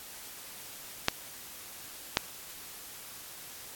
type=clicks; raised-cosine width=0.2 ms; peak=-5 dBFS; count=2; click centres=1.084 / 2.171 s; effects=white hiss -46 dBFS RMS until 3.75 s + AAC 64 kbps